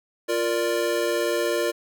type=chord; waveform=square; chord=Bb major; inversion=second; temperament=equal; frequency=349.2 / 466.2 / 587.3 Hz; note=F4 / Bb4 / D5; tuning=0 / 0 / 0 cents; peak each=-27 dBFS; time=0.28-1.72 s; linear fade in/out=20 ms; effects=none